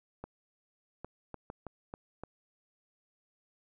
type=clicks; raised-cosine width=1 ms; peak=-27 dBFS; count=7; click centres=0.24 / 1.046 / 1.343 / 1.501 / 1.667 / 1.939 / 2.236 s; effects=none